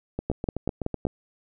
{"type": "two click trains", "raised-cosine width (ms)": 2, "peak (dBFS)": [-15, -12], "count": [8, 5], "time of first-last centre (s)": [[0.19, 1.068], [0.3, 1.052]], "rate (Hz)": [7.97, 5.32], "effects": []}